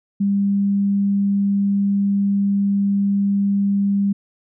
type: tone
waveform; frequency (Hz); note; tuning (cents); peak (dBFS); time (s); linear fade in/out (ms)
sine; 199.6; G3; +32; -15; 0.2-4.13; 10
effects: none